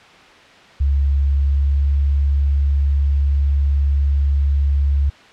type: tone with pitch glide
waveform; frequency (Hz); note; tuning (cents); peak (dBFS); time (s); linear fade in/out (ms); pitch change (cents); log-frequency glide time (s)
sine; 69.7 to 70.31; C#2 to C#2; +10 to +25; -13; 0.8-5.1; 10; +15; 1.37-1.86
effects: white hiss -44 dBFS RMS until 5.32 s + low-pass 3000 Hz 12 dB/octave